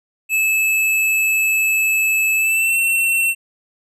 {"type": "tone with pitch glide", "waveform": "square", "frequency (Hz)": [2608, 2706], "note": ["E7", "E7"], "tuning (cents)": [-19, 45], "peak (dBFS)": -15, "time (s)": [0.29, 3.35], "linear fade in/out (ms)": 50, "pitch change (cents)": 64, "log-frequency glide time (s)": [2.36, 2.77], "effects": []}